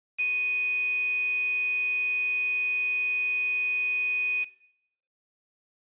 sine tone with quantisation, 2489 Hz, D#7, in tune, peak -24 dBFS, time 0.18-4.45 s, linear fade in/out 20 ms, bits 6, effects noise-tail reverb RT60 0.7 s tail -17 dB re dry + resampled to 8000 Hz

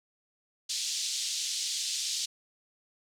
pink band-pass noise, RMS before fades -33 dBFS, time 0.69-2.26 s, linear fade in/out 10 ms, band 3600 to 7700 Hz, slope 24 dB/octave, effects none

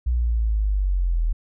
sine linear sweep, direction down, 61.74 to 39.18 Hz, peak -18 dBFS, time 0.06-1.33 s, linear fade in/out 10 ms, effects none

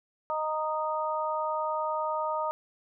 harmonic tone, 310 Hz, D#4, 6 cents flat, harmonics 2 / 3 / 4, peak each -32 / -31 / -33 dBFS, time 0.3-2.51 s, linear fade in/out 0 ms, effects none

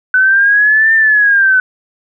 sine linear two-way sweep, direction up then down, 1500 to 1801 to 1500 Hz, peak -6 dBFS, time 0.14-1.6 s, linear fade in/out 2 ms, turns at 0.94 s, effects none

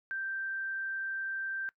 sine tone, 1568 Hz, G6, in tune, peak -33 dBFS, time 0.11-1.69 s, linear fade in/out 0 ms, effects noise-tail reverb RT60 0.1 s tail -21 dB re dry

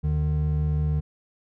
triangle tone pair together, 75.45 / 150.9 Hz, D2 / D3, +47 / +47 cents, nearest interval octave, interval 1200 cents, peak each -22 dBFS, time 0.03-1.01 s, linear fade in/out 20 ms, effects none

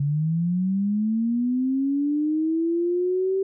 sine linear sweep, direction up, 139.5 to 388.7 Hz, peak -20 dBFS, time 0-3.43 s, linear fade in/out 5 ms, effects none

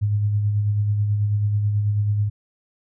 sine tone with tremolo, 103.83 Hz, G#2, in tune, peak -16 dBFS, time 0.01-2.3 s, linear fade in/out 20 ms, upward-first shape sine, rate 9.2 Hz, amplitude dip 35%, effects none

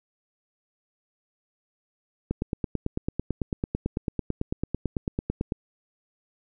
click train, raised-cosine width 3 ms, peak -13 dBFS, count 30, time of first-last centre 2.31-5.522 s, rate 9.03 Hz, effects none

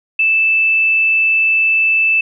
sine tone, 2637 Hz, E7, in tune, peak -10 dBFS, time 0.19-2.21 s, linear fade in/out 5 ms, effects none

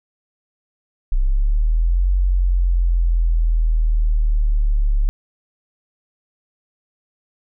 sine exponential two-way sweep, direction up then down, 31.39 to 46.25 to 35.31 Hz, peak -13 dBFS, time 1.12-5.09 s, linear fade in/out 0 ms, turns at 2.1 s, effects none

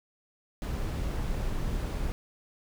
brown noise, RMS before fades -31 dBFS, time 0.62-2.12 s, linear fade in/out 0 ms, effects none

